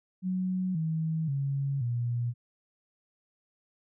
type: tone with pitch steps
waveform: sine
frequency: 185 / 160.12 / 138.59 / 119.96 Hz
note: F#3 / D#3 / C#3 / B2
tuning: 0 / +50 / 0 / -50 cents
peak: -27 dBFS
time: 0.22-2.34 s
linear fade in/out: 50 ms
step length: 530 ms
effects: none